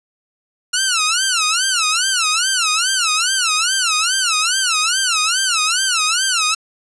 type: tone with vibrato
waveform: 10% pulse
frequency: 1396.9 Hz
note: F6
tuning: in tune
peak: -6 dBFS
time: 0.73-6.55 s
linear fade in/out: 10 ms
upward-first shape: sine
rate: 2.4 Hz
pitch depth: 210 cents each way
effects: resampled to 24000 Hz + 8-bit